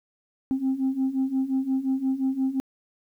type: beating tone pair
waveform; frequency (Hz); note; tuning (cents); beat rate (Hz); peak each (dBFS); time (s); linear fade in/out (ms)
sine; 261.6 / 267.3; C4 / C4; 0 / +37; 5.7; -26 / -23; 0.51-2.6; 0
effects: tanh soft clip ceiling -18 dBFS + 10-bit